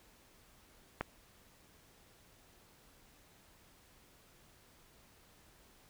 click, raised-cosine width 0.5 ms, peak -19 dBFS, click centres 1.01 s, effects pink hiss -64 dBFS RMS until 5.89 s

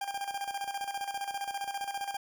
40% pulse tone with tremolo, 798 Hz, G5, 31 cents sharp, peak -31 dBFS, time 0.01-2.17 s, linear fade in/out 5 ms, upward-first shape square, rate 15 Hz, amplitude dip 65%, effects none

